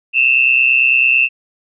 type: tone pair together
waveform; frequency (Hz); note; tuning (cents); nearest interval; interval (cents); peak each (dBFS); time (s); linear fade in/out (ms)
sine; 2600 / 2729; E7 / F7; -24 / -41; minor second; 83; -12; 0.13-1.29; 50
effects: none